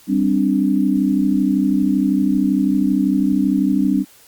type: chord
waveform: sine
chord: G suspended fourth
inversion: none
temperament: just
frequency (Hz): 196 / 261.3 / 294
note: G3 / C4 / D4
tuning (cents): 0 / -2 / +2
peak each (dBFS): -18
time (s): 0.07-4.05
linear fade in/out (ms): 50
effects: white hiss -48 dBFS RMS until 4.27 s + Opus 48 kbps